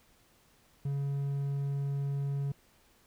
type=tone; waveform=triangle; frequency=140 Hz; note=C#3; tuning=18 cents sharp; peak=-28 dBFS; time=0.85-2.52 s; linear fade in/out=5 ms; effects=pink hiss -65 dBFS RMS until 3.06 s